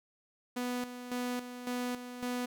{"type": "tone with tremolo", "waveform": "sawtooth", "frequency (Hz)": 246.9, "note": "B3", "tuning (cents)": 0, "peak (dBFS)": -29, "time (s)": [0.56, 2.46], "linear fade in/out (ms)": 10, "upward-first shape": "square", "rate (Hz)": 1.8, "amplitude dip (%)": 65, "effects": []}